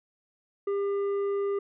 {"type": "tone with tanh clipping", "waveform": "triangle", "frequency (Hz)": 400, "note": "G4", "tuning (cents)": 35, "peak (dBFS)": -27, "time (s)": [0.67, 1.59], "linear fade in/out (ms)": 5, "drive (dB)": 11, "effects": []}